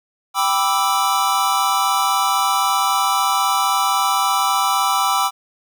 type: chord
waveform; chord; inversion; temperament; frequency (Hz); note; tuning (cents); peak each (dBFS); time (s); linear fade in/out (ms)
square; E minor seventh; first; equal; 784 / 987.8 / 1174.7 / 1318.5; G5 / B5 / D6 / E6; 0 / 0 / 0 / 0; -22; 0.34-5.31; 50
effects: none